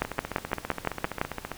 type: two click trains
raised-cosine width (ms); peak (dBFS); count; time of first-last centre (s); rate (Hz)
0.5; -9 / -16; 8 / 23; 0.02-1.215 / 0.05-1.517; 5.86 / 15
effects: pink hiss -46 dBFS RMS until 1.57 s